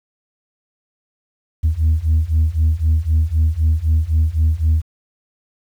sine beating tone pair, 77.1 / 81 Hz, D#2 / E2, -15 / -30 cents, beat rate 3.9 Hz, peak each -15 / -14 dBFS, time 1.63-4.82 s, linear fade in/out 20 ms, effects tanh soft clip ceiling -9 dBFS + 8-bit

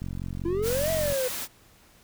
click train, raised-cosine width 5 ms, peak -22 dBFS, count 51, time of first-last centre 0.02-1.124 s, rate 45.3 Hz
triangle exponential two-way sweep, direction up then down, 330 to 659.3 to 496.9 Hz, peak -23 dBFS, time 0.45-1.28 s, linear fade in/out 5 ms, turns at 0.91 s
white noise, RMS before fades -33 dBFS, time 0.62-1.48 s, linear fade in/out 50 ms
effects pink hiss -57 dBFS RMS until 2.03 s

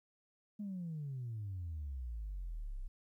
sine exponential sweep, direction down, 212.7 to 30.08 Hz, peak -38 dBFS, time 0.59-2.88 s, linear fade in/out 10 ms, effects tanh soft clip ceiling -36 dBFS + 13-bit

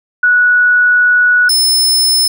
sine / sawtooth tone pair in turn, 1469 / 5235 Hz, F#6 / E8, -13 / -13 cents, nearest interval octave + minor seventh, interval 2200 cents, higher second, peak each -6 dBFS, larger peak neither, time 0.23-1.49 / 1.49-2.28 s, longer first, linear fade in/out 5 ms, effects none

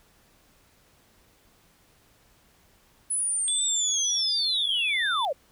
sine linear sweep, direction down, 10220 to 493.9 Hz, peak -24 dBFS, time 3.1-5.33 s, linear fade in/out 10 ms
triangle tone with vibrato, 3456 Hz, A7, 32 cents flat, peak -27 dBFS, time 3.48-5.25 s, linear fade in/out 0 ms, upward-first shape triangle, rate 1.4 Hz, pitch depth 74 cents each way
effects pink hiss -61 dBFS RMS until 5.51 s

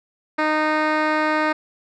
10% pulse tone with low-pass filter, 308.2 Hz, D#4, 16 cents flat, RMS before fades -20 dBFS, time 0.38-1.53 s, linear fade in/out 10 ms, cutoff 2600 Hz, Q 1, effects none

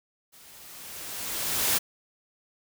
white noise with level ramp, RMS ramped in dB -53 to -23 dBFS, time 0.32-1.79 s, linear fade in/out 20 ms, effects none

